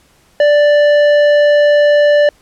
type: tone with tanh clipping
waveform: triangle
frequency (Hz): 587.3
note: D5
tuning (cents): 0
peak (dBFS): -8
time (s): 0.4-2.29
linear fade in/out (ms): 2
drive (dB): 15
effects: pink hiss -51 dBFS RMS until 2.41 s + low-pass 12000 Hz 12 dB/octave